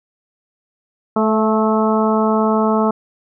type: harmonic tone with a mistuned harmonic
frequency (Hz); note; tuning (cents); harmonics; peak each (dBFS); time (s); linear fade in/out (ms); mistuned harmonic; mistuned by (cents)
217.6; A3; -19; 1 / 2 / 3 / 4 / 5 / 6; -16 / -19 / -21 / -22 / -23 / -24; 1.16-2.91; 5; 3; +21
effects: none